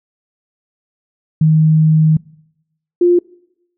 sine tone pair in turn, 156.9 / 351.4 Hz, D#3 / F4, +15 / +11 cents, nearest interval octave + major second, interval 1396 cents, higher second, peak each -7 dBFS, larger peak neither, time 1.41-2.17 / 3.01-3.19 s, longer first, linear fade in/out 5 ms, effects noise-tail reverb RT60 0.8 s tail -23 dB re dry

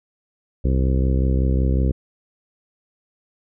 harmonic tone, 65.41 Hz, C2, in tune, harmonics 1 / 2 / 3 / 4 / 5 / 6 / 7 / 8, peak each -17 / -23 / -27 / -29 / -31 / -33 / -34 / -35 dBFS, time 0.64-1.92 s, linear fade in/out 10 ms, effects none

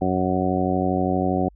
harmonic tone, 92.5 Hz, F#2, in tune, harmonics 1 / 2 / 3 / 4 / 5 / 6 / 7 / 8, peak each -29 / -25 / -25 / -27 / -33 / -29 / -32 / -26 dBFS, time 0.01-1.49 s, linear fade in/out 10 ms, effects added 50 Hz sine -48 dBFS peak until 1.55 s

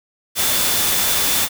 sine tone in noise, 3510 Hz, A7, 5 cents flat, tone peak -27 dBFS, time 0.35-1.49 s, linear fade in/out 50 ms, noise white, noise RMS -18 dBFS, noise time 0.35-1.49 s, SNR -12 dB, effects none

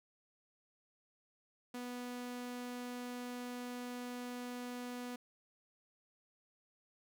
sawtooth tone, 245.9 Hz, B3, 7 cents flat, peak -38 dBFS, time 1.74-5.16 s, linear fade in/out 5 ms, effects none

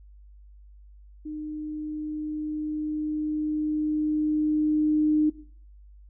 sine tone with level ramp, 305 Hz, D#4, 34 cents flat, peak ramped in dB -32 to -18 dBFS, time 1.25-5.3 s, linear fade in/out 10 ms, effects noise-tail reverb RT60 0.5 s tail -17 dB re dry + added 50 Hz sine -47 dBFS peak until 6.09 s

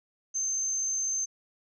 sine tone, 6272 Hz, G8, in tune, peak -27 dBFS, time 0.34-1.26 s, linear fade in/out 20 ms, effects none

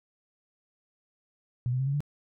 sine tone with pitch steps, 122.5 / 127.85 / 133.43 / 139.26 / 145.34 Hz, B2 / C3 / C3 / C#3 / D3, -14 / -40 / +34 / +8 / -18 cents, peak -25 dBFS, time 1.66-2.005 s, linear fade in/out 0 ms, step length 69 ms, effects none

